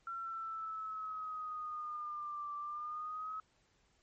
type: exponential two-way sweep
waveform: sine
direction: down then up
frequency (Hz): 1361 to 1170 to 1285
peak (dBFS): -39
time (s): 0.07-3.4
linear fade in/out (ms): 2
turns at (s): 2.55
effects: pink hiss -73 dBFS RMS until 4.02 s + MP3 32 kbps